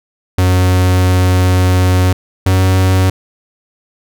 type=tone pair in turn; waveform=45% pulse; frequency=91.7 / 93.52 Hz; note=F#2 / F#2; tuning=-15 / +19 cents; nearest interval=unison; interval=34 cents; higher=second; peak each=-8 dBFS; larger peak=neither; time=0.38-2.13 / 2.46-3.1 s; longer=first; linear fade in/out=5 ms; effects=none